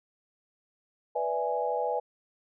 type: chord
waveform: sine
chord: E dominant seventh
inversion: second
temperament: equal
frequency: 493.9 / 587.3 / 659.3 / 830.6 Hz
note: B4 / D5 / E5 / G#5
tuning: 0 / 0 / 0 / 0 cents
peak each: -31 / -34 / -34 / -31 dBFS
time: 1.15-2 s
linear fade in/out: 10 ms
effects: none